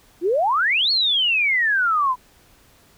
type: exponential two-way sweep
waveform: sine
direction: up then down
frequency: 320 to 4435 to 978 Hz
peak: -16 dBFS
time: 0.21-2.16 s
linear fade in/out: 50 ms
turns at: 0.91 s
effects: pink hiss -54 dBFS RMS until 2.97 s